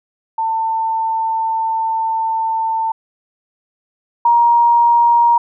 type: tone pair in turn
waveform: sine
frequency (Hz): 895 / 942.8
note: A5 / A#5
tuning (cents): +29 / +19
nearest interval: minor second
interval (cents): 90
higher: second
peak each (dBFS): -15 / -8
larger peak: second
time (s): 0.38-2.92 / 4.25-5.38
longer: first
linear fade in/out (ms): 5
effects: none